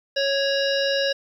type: harmonic tone with a mistuned harmonic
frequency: 552 Hz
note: C#5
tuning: 7 cents flat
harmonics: 1 / 3 / 5 / 7 / 9 / 10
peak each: -22 / -27 / -29 / -30 / -32 / -32 dBFS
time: 0.16-1.13 s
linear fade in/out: 10 ms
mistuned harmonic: 5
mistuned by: +50 cents
effects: 9-bit